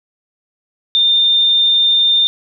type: tone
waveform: sine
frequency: 3612 Hz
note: A7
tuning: 45 cents sharp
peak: -9 dBFS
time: 0.95-2.27 s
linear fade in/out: 0 ms
effects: none